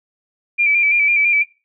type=tone with vibrato; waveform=sine; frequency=2349 Hz; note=D7; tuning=in tune; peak=-12 dBFS; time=0.58-1.44 s; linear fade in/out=20 ms; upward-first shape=square; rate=6 Hz; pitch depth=36 cents each way; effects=noise-tail reverb RT60 0.3 s tail -21 dB re dry